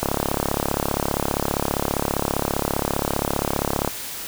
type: click train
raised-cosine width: 1 ms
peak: -6 dBFS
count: 136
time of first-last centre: 0.03-3.876 s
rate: 35.1 Hz
effects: white hiss -32 dBFS RMS until 4.27 s